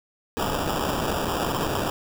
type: noise with sample-and-hold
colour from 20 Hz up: blue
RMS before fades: -26 dBFS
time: 0.37-1.9 s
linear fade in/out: 0 ms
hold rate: 2100 Hz
effects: none